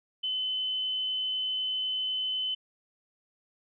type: tone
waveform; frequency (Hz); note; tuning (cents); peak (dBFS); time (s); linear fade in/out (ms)
sine; 3036; F#7; +44; -28; 0.23-2.55; 10
effects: none